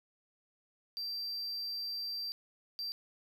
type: tone bursts at uneven times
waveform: triangle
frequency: 4700 Hz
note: D8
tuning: 1 cent sharp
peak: -35 dBFS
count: 2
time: 0.97-2.32 / 2.79-2.92 s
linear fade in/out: 0 ms
effects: none